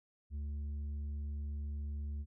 sine tone with tanh clipping, 72.9 Hz, D2, 12 cents flat, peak -38 dBFS, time 0.3-2.26 s, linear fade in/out 50 ms, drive 5 dB, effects none

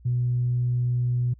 sine tone, 122.7 Hz, B2, 11 cents flat, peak -20 dBFS, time 0.05-1.34 s, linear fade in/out 10 ms, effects tanh soft clip ceiling -16 dBFS + added 60 Hz sine -48 dBFS peak until 1.39 s

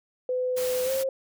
sine tone with pitch glide, 505 to 532.6 Hz, B4 to C5, +39 to +31 cents, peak -24 dBFS, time 0.29-1.09 s, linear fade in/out 2 ms, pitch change +92 cents, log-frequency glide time 0.84-0.91 s
white noise, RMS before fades -35 dBFS, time 0.56-1.04 s, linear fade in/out 20 ms
effects none

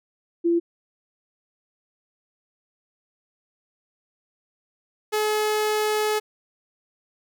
sine / sawtooth tone pair in turn, 340.3 / 426.4 Hz, F4 / G#4, -45 / +46 cents, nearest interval major third, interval 391 cents, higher second, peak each -17 dBFS, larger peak neither, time 0.44-0.6 / 5.12-6.2 s, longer second, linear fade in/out 20 ms, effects none

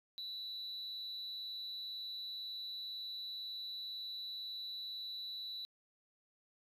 sine tone with amplitude modulation, 3951 Hz, B7, in tune, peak -37 dBFS, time 0.18-5.65 s, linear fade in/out 0 ms, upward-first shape sine, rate 220 Hz, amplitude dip 65%, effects tanh soft clip ceiling -38 dBFS

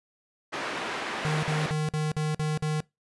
white band-pass noise, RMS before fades -33 dBFS, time 0.52-1.72 s, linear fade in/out 20 ms, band 200 to 2000 Hz, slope 12 dB/octave
square tone bursts, 153.6 Hz, D#3, 22 cents flat, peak -26 dBFS, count 7, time 1.25-2.804 s, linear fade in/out 0 ms, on 180 ms, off 49 ms
effects noise-tail reverb RT60 0.2 s tail -23 dB re dry + resampled to 24000 Hz

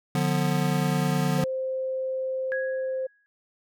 square chord, B diminished, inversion first, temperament just, 148.16 / 177.8 / 246.9 Hz, D3 / F3 / B3, +16 / +31 / 0 cents, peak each -26 / -27 / -31 dBFS, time 0.15-1.44 s, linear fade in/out 2 ms
sine tone, 523 Hz, C5, 1 cent flat, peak -26 dBFS, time 1.38-3.07 s, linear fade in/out 10 ms
sine tone with exponential decay, 1661.2 Hz, G#6, in tune, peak -27 dBFS, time 2.52-3.26 s, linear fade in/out 0 ms, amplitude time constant 160 ms
effects none

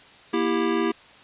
square chord, E diminished, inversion second, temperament just, 237.3 / 329.6 / 395.6 Hz, Bb3 / E4 / G4, +31 / 0 / +16 cents, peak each -28 / -25 / -26 dBFS, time 0.33-0.92 s, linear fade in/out 10 ms, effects white hiss -49 dBFS RMS until 1.23 s + resampled to 8000 Hz

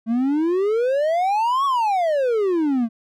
triangle exponential two-way sweep, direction up then down, 220 to 1136 to 220 Hz, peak -15 dBFS, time 0.06-2.89 s, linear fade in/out 50 ms, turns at 1.65 s, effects none

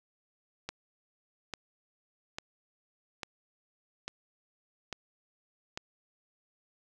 click train, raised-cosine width 0.2 ms, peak -19 dBFS, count 7, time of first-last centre 0.69-5.775 s, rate 1.18 Hz, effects none

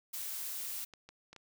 blue noise, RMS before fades -40 dBFS, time 0.13-0.85 s, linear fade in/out 10 ms
clicks, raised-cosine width 0.2 ms, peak -34 dBFS, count 4, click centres 0.937 / 1.09 / 1.33 / 1.363 s
effects none

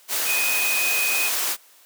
sine tone in noise, 2500 Hz, D#7, 8 cents sharp, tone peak -22 dBFS, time 0.25-1.31 s, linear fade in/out 50 ms, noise white, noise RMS -24 dBFS, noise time 0.08-1.57 s, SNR -1 dB, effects white hiss -53 dBFS RMS until 1.85 s + high-pass 400 Hz 12 dB/octave

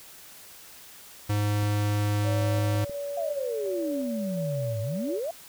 square tone, 103.83 Hz, G#2, in tune, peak -24 dBFS, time 1.29-2.85 s, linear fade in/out 10 ms
clicks, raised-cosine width 3 ms, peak -29 dBFS, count 5, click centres 1.63 / 2.416 / 2.585 / 2.752 / 2.896 s
sine tone with tremolo, 570 Hz, C#5, 48 cents sharp, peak -30 dBFS, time 2.23-5.21 s, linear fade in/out 50 ms, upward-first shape square, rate 1.4 Hz, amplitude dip 30%
sine exponential two-way sweep, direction down then up, 701 to 103.5 to 701 Hz, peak -28 dBFS, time 3.17-5.31 s, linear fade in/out 5 ms, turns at 4.81 s
effects white hiss -48 dBFS RMS until 5.48 s

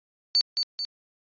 sine tone with echo, 4501 Hz, C#8, 26 cents sharp, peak -17 dBFS, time 0.35-0.41 s, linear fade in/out 0 ms, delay 220 ms, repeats 2, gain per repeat -5 dB, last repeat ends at 0.85 s, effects resampled to 11025 Hz

